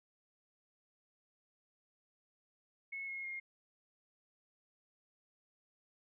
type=tone with pitch steps; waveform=sine; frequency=2189 / 2161 / 2134 Hz; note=C#7 / C#7 / C7; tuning=-22 / -45 / +34 cents; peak=-40 dBFS; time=2.92-3.4 s; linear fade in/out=10 ms; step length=160 ms; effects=none